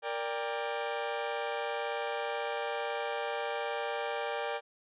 sawtooth chord, G minor, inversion first, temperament equal with one note detuned, 466.2 / 587.3 / 796.3 Hz, Bb4 / D5 / G5, 0 / 0 / +27 cents, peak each -33 dBFS, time 0.02-4.61 s, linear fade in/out 50 ms, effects resampled to 8000 Hz

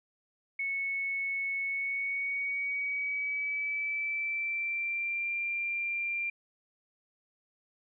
sine tone with pitch glide, 2206 to 2378 Hz, C#7 to D7, -9 to +21 cents, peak -30 dBFS, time 0.59-6.3 s, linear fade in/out 5 ms, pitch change +130 cents, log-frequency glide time 1.63-5.32 s, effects none

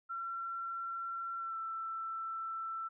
sine tone with pitch glide, 1358 to 1333.1 Hz, F6 to E6, -49 to +19 cents, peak -37 dBFS, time 0.09-2.89 s, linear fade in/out 20 ms, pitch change -32 cents, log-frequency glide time 1.38-1.57 s, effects none

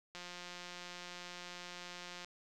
click train, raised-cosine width 0.2 ms, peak -30 dBFS, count 372, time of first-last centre 0.15-2.246 s, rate 177 Hz, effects none

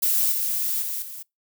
violet noise with level steps, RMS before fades -21 / -25 / -29 / -37 dBFS, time 0.02-1.23 s, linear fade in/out 10 ms, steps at 0.32 / 0.82 / 1.02 s, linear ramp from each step 2 ms, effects noise-tail reverb RT60 0.2 s tail -26 dB re dry

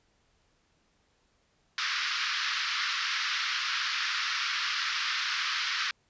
pink band-pass noise, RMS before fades -31 dBFS, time 1.78-5.91 s, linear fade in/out 2 ms, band 1200 to 5500 Hz, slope 48 dB/octave, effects pink hiss -70 dBFS RMS until 6.09 s + resampled to 16000 Hz

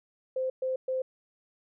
sine tone bursts, 519 Hz, C5, 14 cents flat, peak -27 dBFS, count 3, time 0.36-1.02 s, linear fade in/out 5 ms, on 140 ms, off 120 ms, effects none

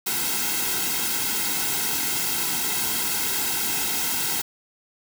white noise with comb filter, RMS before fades -25 dBFS, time 0.06-4.42 s, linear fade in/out 10 ms, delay 1.7 ms, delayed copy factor -1, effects none

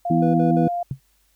sine tone, 698.5 Hz, F5, in tune, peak -22 dBFS, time 0.05-0.83 s, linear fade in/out 5 ms
harmonic tone, 82.6 Hz, E2, 4 cents sharp, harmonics 2 / 3 / 4, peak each -19 / -21 / -21 dBFS, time 0.1-0.68 s, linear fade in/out 5 ms
triangle tone bursts, 490.3 Hz, B4, 13 cents flat, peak -24 dBFS, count 3, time 0.22-0.684 s, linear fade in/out 5 ms, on 120 ms, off 52 ms
sine tone with exponential decay, 134.4 Hz, C3, 47 cents sharp, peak -19 dBFS, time 0.91-1 s, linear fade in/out 2 ms, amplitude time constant 18 ms
effects added 50 Hz sine -64 dBFS peak until 1.35 s + white hiss -64 dBFS RMS until 1.35 s

